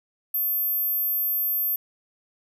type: tone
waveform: sine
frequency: 13400 Hz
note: G#9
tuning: 14 cents sharp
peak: -21 dBFS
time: 0.34-1.76 s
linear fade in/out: 5 ms
effects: tanh soft clip ceiling -17 dBFS